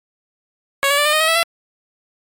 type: tone with pitch steps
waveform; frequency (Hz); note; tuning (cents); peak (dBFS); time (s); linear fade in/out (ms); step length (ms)
10% pulse; 554.4 / 570 / 586 / 602.5 / 619.4 / 636.8 / 654.7 / 673.1; C#5 / C#5 / D5 / D5 / D#5 / D#5 / E5 / E5; 0 / +48 / -4 / +44 / -8 / +40 / -12 / +36; -5; 0.83-1.43; 0; 75
effects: MP3 64 kbps